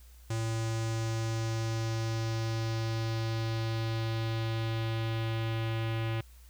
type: tone with low-pass filter sweep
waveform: square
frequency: 112.8 Hz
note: A2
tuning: 44 cents sharp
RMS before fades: -32 dBFS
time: 0.3-6.21 s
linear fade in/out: 5 ms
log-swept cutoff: 7600 to 2900 Hz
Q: 2.1
effects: added 60 Hz sine -51 dBFS peak until 6.49 s + white hiss -62 dBFS RMS until 6.49 s